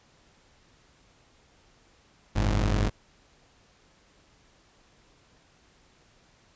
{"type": "tone pair together", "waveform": "sawtooth", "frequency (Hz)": [46.95, 105.5], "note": ["F#1", "G#2"], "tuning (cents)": [26, 28], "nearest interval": "octave + major second", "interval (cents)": 1402, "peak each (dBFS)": [-20, -23], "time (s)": [2.35, 2.9], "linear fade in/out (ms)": 20, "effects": ["pink hiss -61 dBFS RMS until 6.55 s", "resampled to 16000 Hz"]}